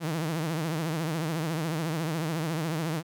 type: tone with vibrato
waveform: sawtooth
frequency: 160.2 Hz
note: E3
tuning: 49 cents flat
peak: -24 dBFS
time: 0-3.03 s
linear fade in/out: 50 ms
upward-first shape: triangle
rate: 14 Hz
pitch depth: 140 cents each way
effects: none